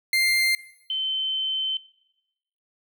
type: tone pair in turn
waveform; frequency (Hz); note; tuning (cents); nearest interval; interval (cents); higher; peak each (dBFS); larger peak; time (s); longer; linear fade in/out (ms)
30% pulse / sine; 2099 / 3078; C7 / G7; +5 / -32; perfect fifth; 663; second; -16 / -24; first; 0.13-0.55 / 0.9-1.77; second; 2
effects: noise-tail reverb RT60 1.0 s tail -20 dB re dry